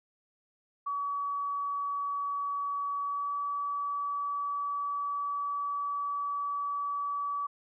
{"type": "tone with pitch glide", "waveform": "sine", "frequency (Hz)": [1137, 1145.6], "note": ["C#6", "D6"], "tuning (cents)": [44, -43], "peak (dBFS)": -30, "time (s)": [0.86, 7.47], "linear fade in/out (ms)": 10, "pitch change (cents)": 13, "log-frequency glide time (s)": [3.02, 3.34], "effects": []}